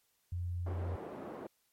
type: tone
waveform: sine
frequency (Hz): 88.1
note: F2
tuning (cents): +16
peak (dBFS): -34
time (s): 0.32-0.96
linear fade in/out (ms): 5
type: band-pass noise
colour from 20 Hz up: pink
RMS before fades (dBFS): -45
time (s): 0.66-1.47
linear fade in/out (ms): 5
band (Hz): 260 to 740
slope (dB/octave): 12
effects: white hiss -75 dBFS RMS until 1.72 s + MP3 64 kbps